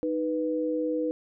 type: tone pair together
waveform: sine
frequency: 310.6 / 493.1 Hz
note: D#4 / B4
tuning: -3 / -3 cents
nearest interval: minor sixth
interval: 800 cents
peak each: -28 dBFS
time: 0.03-1.11 s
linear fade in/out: 0 ms
effects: none